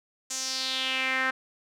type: tone with band-pass filter sweep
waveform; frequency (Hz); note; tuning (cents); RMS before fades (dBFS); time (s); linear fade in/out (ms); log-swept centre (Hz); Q
sawtooth; 261.6; C4; 0; -29; 0.3-1.31; 10; 7000 to 1600; 3.5
effects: none